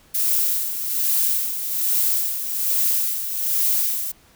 violet noise with tremolo, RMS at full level -19 dBFS, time 0.14-4.12 s, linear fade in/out 10 ms, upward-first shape sine, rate 1.2 Hz, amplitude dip 60%, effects pink hiss -54 dBFS RMS until 4.35 s

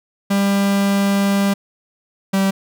45% pulse tone pair in turn, 198.7 / 194.16 Hz, G3 / G3, +24 / -16 cents, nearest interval unison, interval 40 cents, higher first, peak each -14 dBFS, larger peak neither, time 0.3-1.54 / 2.33-2.51 s, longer first, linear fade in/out 10 ms, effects none

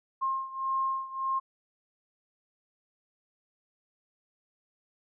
sine beating tone pair, 1065 / 1066.7 Hz, C6 / C6, +30 / +33 cents, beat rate 1.7 Hz, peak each -30 / -33 dBFS, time 0.21-1.4 s, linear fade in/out 20 ms, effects none

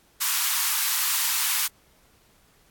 white high-pass noise, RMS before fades -24 dBFS, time 0.2-1.68 s, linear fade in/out 20 ms, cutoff 900 Hz, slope 48 dB/octave, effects pink hiss -60 dBFS RMS until 2.7 s + AAC 64 kbps

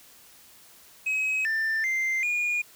sine tone with pitch steps, 2547 / 1783 / 2087 / 2436 Hz, D#7 / A6 / C7 / D#7, +40 / +22 / -5 / -37 cents, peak -21 dBFS, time 1.06-2.62 s, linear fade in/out 10 ms, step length 390 ms, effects tanh soft clip ceiling -23 dBFS + white hiss -53 dBFS RMS until 2.75 s

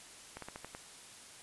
slowing click train, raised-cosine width 0.5 ms, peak -28 dBFS, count 6, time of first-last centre 0.37-0.749 s, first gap 53 ms, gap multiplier 1.18, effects white hiss -53 dBFS RMS until 1.42 s + resampled to 24000 Hz

